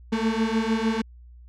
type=beating tone pair; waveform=35% pulse; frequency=220 / 226.6 Hz; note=A3 / A#3; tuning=0 / -49 cents; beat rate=6.6 Hz; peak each=-23 dBFS; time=0.12-1.02 s; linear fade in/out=10 ms; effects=added 60 Hz sine -44 dBFS peak until 1.48 s + low-pass 5000 Hz 12 dB/octave